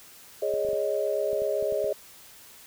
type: chord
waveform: sine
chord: Ab suspended fourth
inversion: none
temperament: equal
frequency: 415.3 / 554.4 / 622.3 Hz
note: Ab4 / Db5 / Eb5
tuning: 0 / 0 / 0 cents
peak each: -29 / -29 / -28 dBFS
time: 0.42-1.93 s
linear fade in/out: 5 ms
type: clicks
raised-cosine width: 2 ms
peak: -30 dBFS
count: 9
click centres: 0.539 / 0.649 / 0.688 / 0.732 / 1.331 / 1.42 / 1.626 / 1.724 / 1.843 s
effects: white hiss -50 dBFS RMS until 2.66 s